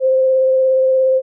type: tone with vibrato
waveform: sine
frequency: 523.3 Hz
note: C5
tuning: in tune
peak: -10 dBFS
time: 0-1.22 s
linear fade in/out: 50 ms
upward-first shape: sine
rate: 17 Hz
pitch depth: 12 cents each way
effects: none